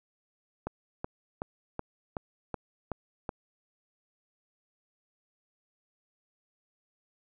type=click train; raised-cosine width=1 ms; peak=-19 dBFS; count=8; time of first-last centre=0.67-3.292 s; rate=2.67 Hz; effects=none